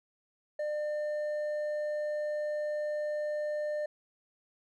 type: tone with hard clipping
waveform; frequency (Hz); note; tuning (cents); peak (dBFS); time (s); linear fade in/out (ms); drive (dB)
sine; 600; D5; +37; -32; 0.59-3.86; 5; 4
effects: none